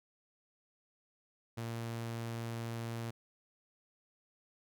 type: tone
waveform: sawtooth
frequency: 115.7 Hz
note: A#2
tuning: 13 cents flat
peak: -34 dBFS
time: 1.57-3.11 s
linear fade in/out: 10 ms
effects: none